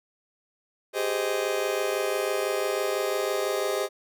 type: chord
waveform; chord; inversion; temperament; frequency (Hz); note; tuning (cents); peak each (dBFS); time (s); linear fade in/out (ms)
40% pulse; Ab major seventh; third; just; 389.3 / 415.3 / 519.1 / 623; G4 / Ab4 / C5 / Eb5; -12 / 0 / -14 / +2; -30; 0.93-3.89; 50
effects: none